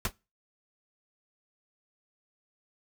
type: noise with exponential decay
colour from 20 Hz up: pink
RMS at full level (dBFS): -22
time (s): 0.05-0.12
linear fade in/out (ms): 2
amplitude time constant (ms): 15
effects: noise-tail reverb RT60 0.3 s tail -23 dB re dry